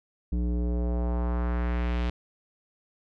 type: tone with low-pass filter sweep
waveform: square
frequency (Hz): 60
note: B1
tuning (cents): -49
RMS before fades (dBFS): -27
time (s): 0.32-2.1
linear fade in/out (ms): 5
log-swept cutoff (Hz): 260 to 3500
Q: 1.4
effects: none